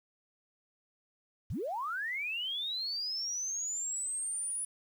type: linear sweep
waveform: sine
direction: up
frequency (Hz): 58.27 to 9930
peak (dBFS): -33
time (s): 1.5-4.65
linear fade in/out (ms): 5
effects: 10-bit